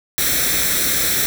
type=noise with comb filter; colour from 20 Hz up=white; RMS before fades=-18 dBFS; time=0.18-1.26 s; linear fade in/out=0 ms; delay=0.52 ms; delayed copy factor=+0.65; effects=none